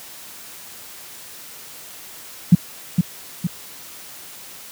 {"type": "tone with echo", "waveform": "sine", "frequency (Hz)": 174.61, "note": "F3", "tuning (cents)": 0, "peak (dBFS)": -4, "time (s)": [2.52, 2.55], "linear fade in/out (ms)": 5, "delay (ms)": 460, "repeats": 2, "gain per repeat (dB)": -6, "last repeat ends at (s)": 3.47, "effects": ["white hiss -39 dBFS RMS until 4.71 s", "high-pass 80 Hz 12 dB/octave"]}